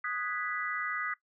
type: chord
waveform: sine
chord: G# minor seventh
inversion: second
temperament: equal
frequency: 1244.5 / 1480 / 1661.2 / 1975.5 Hz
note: D#6 / F#6 / G#6 / B6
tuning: 0 / 0 / 0 / 0 cents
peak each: -36 / -39 / -40 / -36 dBFS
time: 0.04-1.14 s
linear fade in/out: 5 ms
effects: noise-tail reverb RT60 0.1 s tail -18 dB re dry